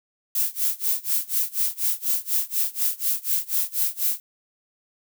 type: noise with tremolo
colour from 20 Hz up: violet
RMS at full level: -21 dBFS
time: 0.35-4.2 s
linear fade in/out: 2 ms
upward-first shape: sine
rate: 4.1 Hz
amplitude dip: 95%
effects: none